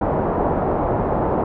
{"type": "low-pass noise", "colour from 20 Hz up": "white", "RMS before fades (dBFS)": -20, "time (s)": [0.01, 1.44], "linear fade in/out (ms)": 5, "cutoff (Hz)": 870, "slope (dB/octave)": 24, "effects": []}